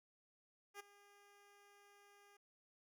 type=tone with ADSR envelope; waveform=10% pulse; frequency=405.4 Hz; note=G#4; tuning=42 cents flat; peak=-39 dBFS; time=0.74-2.37 s; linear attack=58 ms; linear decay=12 ms; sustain=-18 dB; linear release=6 ms; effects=none